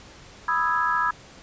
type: chord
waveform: sine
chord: E major seventh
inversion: second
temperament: equal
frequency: 987.8 / 1244.5 / 1318.5 / 1661.2 Hz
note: B5 / D#6 / E6 / G#6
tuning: 0 / 0 / 0 / 0 cents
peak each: -25 / -27 / -26 / -26 dBFS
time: 0.48-1.11 s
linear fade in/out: 5 ms
effects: pink hiss -47 dBFS RMS until 1.42 s + resampled to 16000 Hz